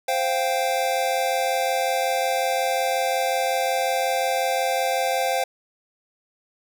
square chord, C suspended fourth, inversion none, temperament equal, 523.3 / 698.5 / 784 Hz, C5 / F5 / G5, 0 / 0 / 0 cents, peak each -26 dBFS, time 0.08-5.44 s, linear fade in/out 5 ms, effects none

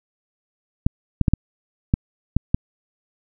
clicks, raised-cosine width 5 ms, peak -3 dBFS, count 7, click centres 0.865 / 1.213 / 1.282 / 1.336 / 1.939 / 2.366 / 2.545 s, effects none

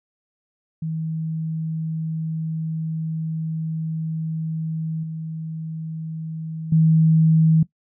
sine tone with level steps, 160 Hz, D#3, 49 cents sharp, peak -23 / -27 / -12 dBFS, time 0.82-7.63 s, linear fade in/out 5 ms, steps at 5.03 / 6.72 s, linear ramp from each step 5 ms, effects noise-tail reverb RT60 0.1 s tail -18 dB re dry

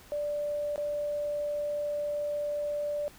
sine tone with dropouts, 587.3 Hz, D5, in tune, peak -29 dBFS, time 0.12-3.08 s, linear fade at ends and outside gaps 0 ms, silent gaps 0.759-0.779 s, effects pink hiss -54 dBFS RMS until 3.18 s

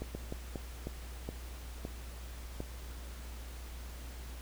slowing click train, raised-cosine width 2 ms, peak -25 dBFS, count 8, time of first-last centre 0.02-2.604 s, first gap 130 ms, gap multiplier 1.34, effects added 60 Hz sine -43 dBFS peak until 4.41 s + pink hiss -52 dBFS RMS until 4.41 s

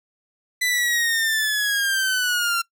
sawtooth linear sweep, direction down, 2004 to 1365 Hz, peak -16 dBFS, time 0.61-2.62 s, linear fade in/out 10 ms, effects noise-tail reverb RT60 0.1 s tail -21 dB re dry

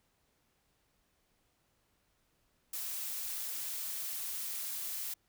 blue noise, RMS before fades -39 dBFS, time 2.73-5.14 s, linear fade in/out 5 ms, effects pink hiss -75 dBFS RMS until 5.28 s

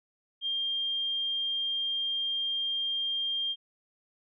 sine tone, 3200 Hz, G7, 35 cents sharp, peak -28 dBFS, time 0.41-3.56 s, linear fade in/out 50 ms, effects none

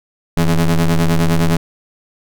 40% pulse ring-modulated tone, 84.5 Hz, E2, 43 cents sharp, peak -7 dBFS, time 0.37-1.57 s, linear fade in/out 5 ms, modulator 79.6 Hz, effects none

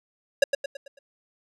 square tone with echo, 555 Hz, C#5, 2 cents sharp, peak -14 dBFS, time 0.42-0.44 s, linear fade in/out 5 ms, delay 110 ms, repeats 5, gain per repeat -7 dB, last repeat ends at 0.99 s, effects low-pass 8000 Hz 12 dB/octave

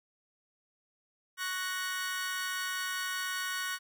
sawtooth chord, F# major, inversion second, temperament equal, 1108.7 / 1480 / 1864.7 Hz, C#6 / F#6 / A#6, 0 / 0 / 0 cents, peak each -36 / -32 / -35 dBFS, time 1.37-3.79 s, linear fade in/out 50 ms, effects none

